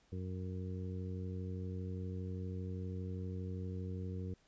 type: harmonic tone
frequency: 92.5 Hz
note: F#2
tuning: in tune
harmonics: 1 / 2 / 3 / 4 / 5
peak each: -40 / -45 / -51 / -52 / -51 dBFS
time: 0.12-4.34 s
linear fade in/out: 5 ms
effects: pink hiss -71 dBFS RMS until 4.47 s + resampled to 16000 Hz